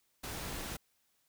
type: noise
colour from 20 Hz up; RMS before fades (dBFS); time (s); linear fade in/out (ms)
pink; -41; 0.23-0.77; 10
effects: white hiss -75 dBFS RMS until 1.28 s